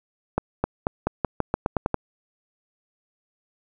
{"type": "accelerating click train", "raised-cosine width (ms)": 1, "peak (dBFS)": -7, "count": 11, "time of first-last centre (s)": [0.38, 1.943], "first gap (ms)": 260, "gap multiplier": 0.88, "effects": []}